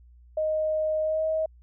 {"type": "tone with pitch glide", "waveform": "sine", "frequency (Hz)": [622.3, 633.5], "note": ["D#5", "D#5"], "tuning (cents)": [0, 31], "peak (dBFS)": -23, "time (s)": [0.37, 1.46], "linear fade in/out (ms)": 5, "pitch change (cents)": 31, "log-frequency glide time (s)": [1.02, 1.25], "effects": ["added 60 Hz sine -50 dBFS peak until 1.62 s"]}